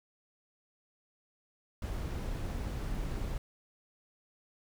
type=noise; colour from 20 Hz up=brown; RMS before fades=-36 dBFS; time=1.82-3.38 s; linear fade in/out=2 ms; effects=none